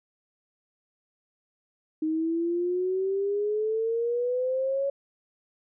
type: exponential sweep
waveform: sine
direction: up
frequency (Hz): 310.7 to 559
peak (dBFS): -24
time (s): 2.02-4.9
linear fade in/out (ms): 5
effects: none